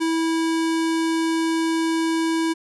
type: tone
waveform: square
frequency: 326.3 Hz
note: E4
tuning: 18 cents flat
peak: -20 dBFS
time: 0-2.54 s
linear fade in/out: 20 ms
effects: resampled to 24000 Hz